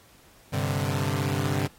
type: chord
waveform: sawtooth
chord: G suspended fourth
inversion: none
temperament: equal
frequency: 98 / 130.81 / 146.83 Hz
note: G2 / C3 / D3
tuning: 0 / 0 / 0 cents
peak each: -25 dBFS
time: 0.52-1.68 s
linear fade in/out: 20 ms
effects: pink hiss -56 dBFS RMS until 1.78 s + AAC 48 kbps